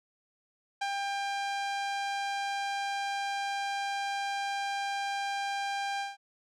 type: tone with ADSR envelope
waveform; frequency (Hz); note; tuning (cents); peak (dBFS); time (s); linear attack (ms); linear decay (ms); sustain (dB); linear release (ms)
sawtooth; 797; G5; +28; -25; 0.81-6.17; 9; 48; -2; 170
effects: low-pass 6000 Hz 12 dB/octave